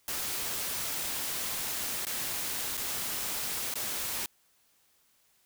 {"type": "noise with dropouts", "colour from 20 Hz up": "white", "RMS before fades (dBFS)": -34, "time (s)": [0.08, 4.26], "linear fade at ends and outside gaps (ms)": 1, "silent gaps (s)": [[2.051, 2.068], [2.771, 2.776], [3.74, 3.755]], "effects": ["white hiss -68 dBFS RMS until 5.45 s"]}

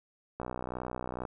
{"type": "click train", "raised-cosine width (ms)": 1, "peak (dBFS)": -22, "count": 54, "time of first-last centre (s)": [0.4, 1.252], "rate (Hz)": 62.2, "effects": []}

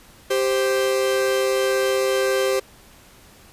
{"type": "tone pair together", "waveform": "45% pulse", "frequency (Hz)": [392, 523.3], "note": ["G4", "C5"], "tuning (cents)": [0, 0], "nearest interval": "perfect fourth", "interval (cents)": 500, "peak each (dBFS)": -21, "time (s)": [0.3, 2.6], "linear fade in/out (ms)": 10, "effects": ["pink hiss -49 dBFS RMS until 3.52 s", "resampled to 32000 Hz"]}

